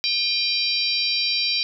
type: harmonic tone with a mistuned harmonic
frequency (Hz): 784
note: G5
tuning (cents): 0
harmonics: 3 / 4 / 5 / 6 / 7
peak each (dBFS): -27 / -30 / -25 / -24 / -29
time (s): 0.04-1.63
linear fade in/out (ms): 0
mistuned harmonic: 3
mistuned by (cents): +51
effects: none